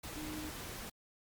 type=tone in noise; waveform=sine; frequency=307 Hz; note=D#4; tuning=23 cents flat; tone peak=-42 dBFS; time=0.16-0.5 s; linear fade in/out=10 ms; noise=pink; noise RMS=-45 dBFS; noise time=0.03-0.9 s; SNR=0 dB; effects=Opus 48 kbps